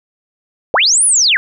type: linear two-way sweep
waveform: sine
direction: up then down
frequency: 392.4 to 10270 to 1467 Hz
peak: -8 dBFS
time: 0.74-1.37 s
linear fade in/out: 0 ms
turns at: 1.05 s
effects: none